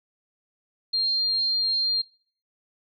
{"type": "tone", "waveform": "sine", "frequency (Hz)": 4199, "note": "C8", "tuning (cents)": 5, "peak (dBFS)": -21, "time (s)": [0.93, 2.02], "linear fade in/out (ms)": 10, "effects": ["noise-tail reverb RT60 0.5 s tail -22 dB re dry"]}